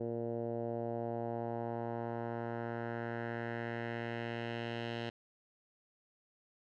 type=tone with low-pass filter sweep; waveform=10% pulse; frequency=116.9 Hz; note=A#2; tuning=5 cents sharp; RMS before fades=-39 dBFS; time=0-5.1 s; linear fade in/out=10 ms; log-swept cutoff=470 to 3300 Hz; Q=2; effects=none